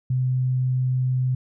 sine tone, 128.1 Hz, C3, 36 cents flat, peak -19 dBFS, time 0.1-1.35 s, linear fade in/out 5 ms, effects none

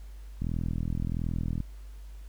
click train, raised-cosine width 5 ms, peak -19 dBFS, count 50, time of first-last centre 0.42-1.604 s, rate 41.4 Hz, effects added 50 Hz sine -41 dBFS peak until 2.28 s + pink hiss -61 dBFS RMS until 2.28 s

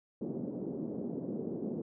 pink band-pass noise, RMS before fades -38 dBFS, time 0.21-1.82 s, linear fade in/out 5 ms, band 180 to 440 Hz, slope 24 dB/octave, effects none

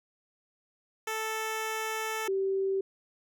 10% pulse / sine tone pair in turn, 440 / 387 Hz, A4 / G4, 0 / -22 cents, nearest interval major second, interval 222 cents, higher first, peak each -23 / -26 dBFS, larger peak first, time 1.07-2.28 / 2.28-2.81 s, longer first, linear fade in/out 5 ms, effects none

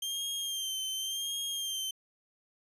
sawtooth tone with vibrato, 3167 Hz, G7, 17 cents sharp, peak -30 dBFS, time 0.02-1.91 s, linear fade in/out 5 ms, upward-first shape sine, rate 0.9 Hz, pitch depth 47 cents each way, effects resampled to 32000 Hz

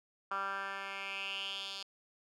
10% pulse tone with band-pass filter sweep, 196 Hz, G3, in tune, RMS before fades -40 dBFS, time 0.31-1.83 s, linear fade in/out 5 ms, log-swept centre 1300 to 4100 Hz, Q 4.7, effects none

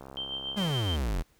click train, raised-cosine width 1 ms, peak -30 dBFS, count 48, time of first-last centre 0.01-0.709 s, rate 67.2 Hz
sine tone with tremolo, 3136 Hz, G7, in tune, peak -31 dBFS, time 0.17-0.96 s, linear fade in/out 0 ms, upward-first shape sine, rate 7.1 Hz, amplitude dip 55%
45% pulse exponential sweep, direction down, 216.2 to 38.23 Hz, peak -27 dBFS, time 0.56-1.23 s, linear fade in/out 20 ms
effects pink hiss -66 dBFS RMS until 1.39 s

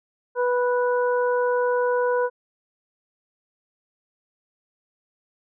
harmonic tone, 492.2 Hz, B4, 6 cents flat, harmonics 1 / 2 / 3, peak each -20 / -26 / -30 dBFS, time 0.35-2.3 s, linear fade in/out 50 ms, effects none

